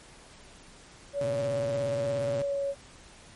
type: tone with pitch glide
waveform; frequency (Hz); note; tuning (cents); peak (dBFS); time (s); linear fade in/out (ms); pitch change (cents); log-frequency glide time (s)
sine; 567 to 557.3; C#5 to C#5; +39 to +9; -27; 1.13-2.75; 50; -30; 2.32-2.63
type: tone with vibrato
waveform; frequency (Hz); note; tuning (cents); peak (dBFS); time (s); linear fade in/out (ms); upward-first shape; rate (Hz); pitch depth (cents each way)
sawtooth; 125.7; B2; +31; -30; 1.21-2.42; 2; sine; 17; 220
effects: pink hiss -52 dBFS RMS until 3.35 s + MP3 48 kbps